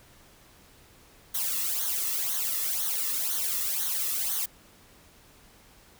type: noise with flanger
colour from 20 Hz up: blue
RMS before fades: -29 dBFS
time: 1.34-4.46 s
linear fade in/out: 10 ms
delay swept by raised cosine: 0.39 to 1.33 ms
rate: 2 Hz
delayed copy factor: -0.8
effects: pink hiss -56 dBFS RMS until 5.99 s